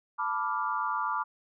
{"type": "chord", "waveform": "sine", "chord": "B half-diminished seventh", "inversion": "third", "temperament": "equal", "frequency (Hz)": [880, 987.8, 1174.7, 1396.9], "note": ["A5", "B5", "D6", "F6"], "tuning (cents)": [0, 0, 0, 0], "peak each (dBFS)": [-35, -33, -31, -36], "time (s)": [0.18, 1.24], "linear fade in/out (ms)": 20, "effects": []}